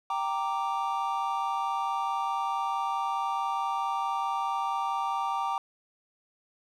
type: chord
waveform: triangle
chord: G minor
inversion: none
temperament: equal with one note detuned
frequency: 784 / 928.6 / 1174.7 Hz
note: G5 / Bb5 / D6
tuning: 0 / -7 / 0 cents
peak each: -30 dBFS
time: 0.1-5.58 s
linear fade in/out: 2 ms
effects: none